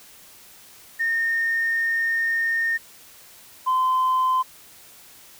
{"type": "tone pair in turn", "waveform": "sine", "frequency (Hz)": [1831, 1030.1], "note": ["A#6", "C6"], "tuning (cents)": [-32, -27], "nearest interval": "minor seventh", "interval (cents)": 995, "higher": "first", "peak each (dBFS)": [-19, -16], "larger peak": "second", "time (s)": [[0.99, 2.78], [3.66, 4.43]], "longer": "first", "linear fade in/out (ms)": 20, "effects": ["tanh soft clip ceiling -15 dBFS", "white hiss -48 dBFS RMS until 5.39 s"]}